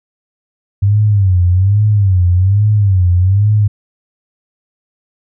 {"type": "tone with vibrato", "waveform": "sine", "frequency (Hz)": 97, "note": "G2", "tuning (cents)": -18, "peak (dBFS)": -7, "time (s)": [0.82, 3.68], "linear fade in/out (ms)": 10, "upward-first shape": "sine", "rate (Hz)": 1.2, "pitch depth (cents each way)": 160, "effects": []}